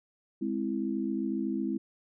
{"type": "chord", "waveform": "sine", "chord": "Ab augmented", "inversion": "none", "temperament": "equal", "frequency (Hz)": [207.7, 261.6, 329.6], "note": ["Ab3", "C4", "E4"], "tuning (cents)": [0, 0, 0], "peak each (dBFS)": -33, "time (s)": [0.41, 1.78], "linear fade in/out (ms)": 10, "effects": []}